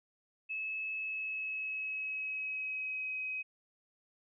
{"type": "tone with pitch glide", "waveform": "sine", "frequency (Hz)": [2594, 2530], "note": ["E7", "D#7"], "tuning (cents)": [-28, 28], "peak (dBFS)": -35, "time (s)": [0.49, 3.43], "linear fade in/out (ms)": 20, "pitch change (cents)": -44, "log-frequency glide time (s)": [0.95, 3.18], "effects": []}